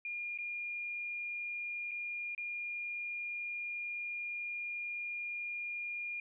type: tone with dropouts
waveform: sine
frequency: 2417 Hz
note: D7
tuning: 49 cents sharp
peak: -37 dBFS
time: 0.05-6.2 s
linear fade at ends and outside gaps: 2 ms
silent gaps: 0.377-0.386 / 1.911-1.915 / 2.349-2.378 s
effects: none